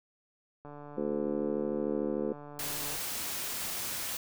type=click train; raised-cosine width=1 ms; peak=-33 dBFS; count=338; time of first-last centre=0.65-2.958 s; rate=146 Hz
type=harmonic tone; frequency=73.42 Hz; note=D2; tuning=in tune; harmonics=3 / 4 / 5 / 6 / 7; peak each=-36 / -36 / -36 / -36 / -36 dBFS; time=0.97-2.33 s; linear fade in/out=5 ms
type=noise; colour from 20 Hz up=white; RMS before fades=-36 dBFS; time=2.59-4.17 s; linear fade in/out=2 ms
effects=none